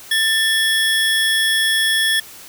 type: tone pair together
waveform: square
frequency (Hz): 1780 / 3360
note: A6 / G#7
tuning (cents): +20 / +19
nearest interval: major seventh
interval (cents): 1099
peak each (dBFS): -18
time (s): 0.11-2.2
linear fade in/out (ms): 5
effects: white hiss -39 dBFS RMS until 2.48 s